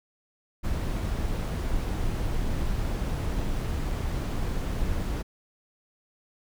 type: noise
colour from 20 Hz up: brown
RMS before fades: -28 dBFS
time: 0.63-5.23 s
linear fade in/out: 20 ms
effects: none